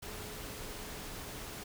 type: tone in noise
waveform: sine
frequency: 422.4 Hz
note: G#4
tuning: 29 cents sharp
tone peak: -54 dBFS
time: 0.02-1.64 s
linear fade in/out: 10 ms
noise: pink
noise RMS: -44 dBFS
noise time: 0.02-1.64 s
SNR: -13 dB
effects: none